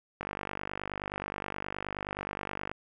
click train, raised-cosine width 0.5 ms, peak -19 dBFS, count 125, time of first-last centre 0.21-2.715 s, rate 49.5 Hz, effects none

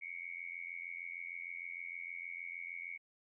sine tone with amplitude modulation, 2217 Hz, C#7, in tune, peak -38 dBFS, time 0.01-2.98 s, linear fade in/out 20 ms, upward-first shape sine, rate 86.5 Hz, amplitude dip 95%, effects none

